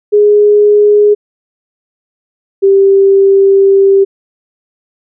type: tone pair in turn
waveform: sine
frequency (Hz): 415.3 / 392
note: G#4 / G4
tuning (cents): 0 / 0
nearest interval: minor second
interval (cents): 100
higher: first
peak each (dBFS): -3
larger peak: neither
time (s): 0.12-1.15 / 2.62-4.05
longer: second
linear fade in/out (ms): 20
effects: none